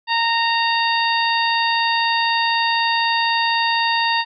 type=harmonic tone; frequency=924 Hz; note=A#5; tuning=16 cents flat; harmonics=1 / 2 / 3 / 4 / 5; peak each=-19 / -22 / -24 / -25 / -26 dBFS; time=0.07-4.25 s; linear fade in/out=50 ms; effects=none